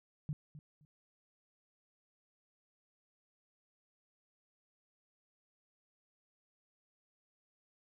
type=tone with echo; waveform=sine; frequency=150 Hz; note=D3; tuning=37 cents sharp; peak=-34 dBFS; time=0.29-0.33 s; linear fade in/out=0 ms; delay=260 ms; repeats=2; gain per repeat=-14 dB; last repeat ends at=0.85 s; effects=none